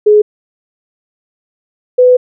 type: tone pair in turn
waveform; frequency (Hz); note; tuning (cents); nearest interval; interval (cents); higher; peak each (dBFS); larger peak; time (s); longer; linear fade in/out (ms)
sine; 420.8 / 500.4; G#4 / B4; +23 / +23; minor third; 300; second; -3; neither; 0.06-0.22 / 1.98-2.17; second; 10
effects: none